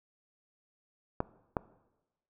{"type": "clicks", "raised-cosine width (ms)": 1, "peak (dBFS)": -15, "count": 2, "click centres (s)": [1.204, 1.568], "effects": ["noise-tail reverb RT60 1.0 s tail -19 dB re dry"]}